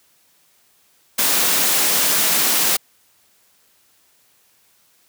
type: high-pass noise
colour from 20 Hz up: white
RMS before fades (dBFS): -17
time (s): 1.18-2.77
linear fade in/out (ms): 10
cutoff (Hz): 150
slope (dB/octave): 48
effects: white hiss -58 dBFS RMS until 5.08 s + high-pass 60 Hz 12 dB/octave